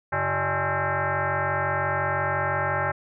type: tone with frequency modulation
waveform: sine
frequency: 382.9 Hz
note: G4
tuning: 41 cents flat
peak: -22 dBFS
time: 0.12-2.92 s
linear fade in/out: 10 ms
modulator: 240 Hz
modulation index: 6.1
effects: none